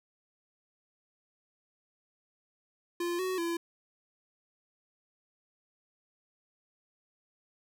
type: tone with pitch steps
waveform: square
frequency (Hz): 346.8 / 372.3 / 338.4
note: F4 / F#4 / E4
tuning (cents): -12 / +11 / +45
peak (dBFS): -31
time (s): 3-3.57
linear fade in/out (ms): 5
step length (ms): 190
effects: none